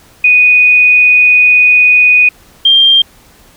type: tone pair in turn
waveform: sine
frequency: 2481 / 3185 Hz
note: D#7 / G7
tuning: -6 / +27 cents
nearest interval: major third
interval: 433 cents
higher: second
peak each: -3 dBFS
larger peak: neither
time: 0.24-2.29 / 2.65-3.02 s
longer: first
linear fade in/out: 5 ms
effects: pink hiss -43 dBFS RMS until 3.56 s